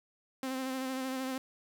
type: tone with vibrato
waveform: sawtooth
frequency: 261.6 Hz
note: C4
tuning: in tune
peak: -30 dBFS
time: 0.43-1.38 s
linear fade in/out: 2 ms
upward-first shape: sine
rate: 13 Hz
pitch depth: 27 cents each way
effects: 10-bit